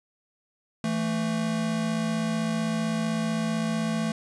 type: tone pair together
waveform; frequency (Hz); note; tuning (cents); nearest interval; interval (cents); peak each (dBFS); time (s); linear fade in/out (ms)
square; 166.2 / 221.9; E3 / A3; +15 / +15; perfect fourth; 500; -31 / -27; 0.84-4.12; 2
effects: resampled to 22050 Hz + 9-bit